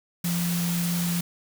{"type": "tone in noise", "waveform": "sine", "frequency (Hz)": 172.9, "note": "F3", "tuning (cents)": -17, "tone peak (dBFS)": -24, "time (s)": [0.24, 1.21], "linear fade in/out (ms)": 5, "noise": "white", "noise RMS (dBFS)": -32, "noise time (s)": [0.24, 1.21], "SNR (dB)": 5, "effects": []}